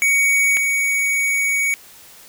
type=tone pair in turn; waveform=square; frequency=2243 / 2243 Hz; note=C#7 / C#7; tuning=+20 / +20 cents; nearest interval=unison; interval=0 cents; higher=neither; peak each=-14 / -17 dBFS; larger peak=first; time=0.02-0.57 / 0.57-1.74 s; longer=second; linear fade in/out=0 ms; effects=white hiss -44 dBFS RMS until 2.28 s